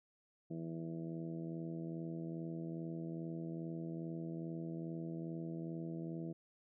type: harmonic tone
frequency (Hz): 82.41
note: E2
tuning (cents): 0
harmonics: 2 / 3 / 4 / 5 / 6 / 7 / 8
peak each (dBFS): -43 / -51 / -45 / -57 / -55 / -62 / -56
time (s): 0.5-6.33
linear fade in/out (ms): 10
effects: none